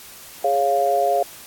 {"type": "chord", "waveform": "sine", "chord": "Db major", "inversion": "second", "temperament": "equal", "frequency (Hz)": [415.3, 554.4, 698.5], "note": ["Ab4", "Db5", "F5"], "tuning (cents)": [0, 0, 0], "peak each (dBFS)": [-24, -21, -18], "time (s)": [0.44, 1.23], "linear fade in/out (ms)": 5, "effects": ["white hiss -41 dBFS RMS until 1.46 s", "AAC 64 kbps"]}